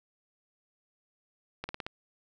slowing click train, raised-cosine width 0.3 ms, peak -20 dBFS, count 5, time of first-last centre 1.64-1.865 s, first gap 50 ms, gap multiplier 1.08, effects none

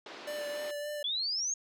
pink band-pass noise, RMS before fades -47 dBFS, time 0.06-0.71 s, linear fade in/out 2 ms, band 280 to 4800 Hz, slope 24 dB/octave
square tone with vibrato, 589 Hz, D5, 5 cents sharp, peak -36 dBFS, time 0.27-1.03 s, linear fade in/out 5 ms, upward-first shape sine, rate 3.5 Hz, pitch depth 18 cents each way
sine exponential sweep, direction up, 3322 to 6645 Hz, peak -30 dBFS, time 1.04-1.54 s, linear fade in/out 5 ms
effects none

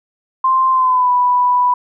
sine tone with pitch glide, 1046.5 to 987.8 Hz, C6 to B5, 0 to 0 cents, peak -10 dBFS, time 0.44-1.74 s, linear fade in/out 5 ms, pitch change -100 cents, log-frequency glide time 0.71-1.11 s, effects none

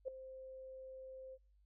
sine tone with ADSR envelope, 523.3 Hz, C5, in tune, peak -35 dBFS, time 0.05-1.38 s, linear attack 30 ms, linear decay 4 ms, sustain -14 dB, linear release 46 ms, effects noise-tail reverb RT60 0.3 s tail -25 dB re dry + added 50 Hz sine -67 dBFS peak until 1.65 s

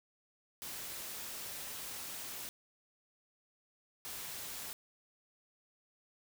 white noise bursts at uneven times, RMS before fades -44 dBFS, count 2, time 0.62-2.49 / 4.05-4.73 s, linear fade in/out 0 ms, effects none

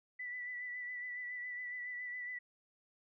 sine tone with vibrato, 1975.5 Hz, B6, in tune, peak -40 dBFS, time 0.19-2.39 s, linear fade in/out 10 ms, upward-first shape sine, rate 7.2 Hz, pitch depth 26 cents each way, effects none

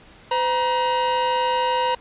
45% pulse tone pair together, 510 / 947.3 Hz, C5 / A#5, -44 / +28 cents, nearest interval major seventh, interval 1072 cents, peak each -24 / -20 dBFS, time 0.31-1.95 s, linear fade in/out 5 ms, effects pink hiss -48 dBFS RMS until 2 s + resampled to 8000 Hz

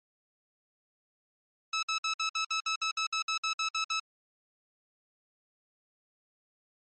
15% pulse tone bursts, 1303 Hz, E6, 20 cents flat, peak -22 dBFS, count 15, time 1.73-3.998 s, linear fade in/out 5 ms, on 98 ms, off 57 ms, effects MP3 32 kbps

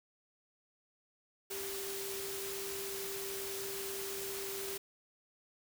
sine tone in noise, 392.4 Hz, G4, 2 cents sharp, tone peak -42 dBFS, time 1.5-4.78 s, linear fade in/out 10 ms, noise white, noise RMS -42 dBFS, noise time 1.5-4.78 s, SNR -3 dB, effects none

